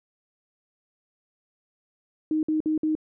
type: tone bursts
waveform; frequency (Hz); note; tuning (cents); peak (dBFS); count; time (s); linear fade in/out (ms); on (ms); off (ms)
sine; 311.1; D#4; 0; -21; 4; 2.31-2.952; 2; 120; 54
effects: none